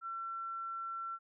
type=tone; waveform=sine; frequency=1350 Hz; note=E6; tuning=41 cents sharp; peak=-38 dBFS; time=0.01-1.19 s; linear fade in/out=50 ms; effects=none